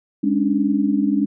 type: tone cluster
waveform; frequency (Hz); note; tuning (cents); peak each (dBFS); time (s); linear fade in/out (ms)
sine; 206.1 / 276 / 297; G#3 / C#4 / D4; -13 / -7 / +20; -20; 0.23-1.26; 10
effects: none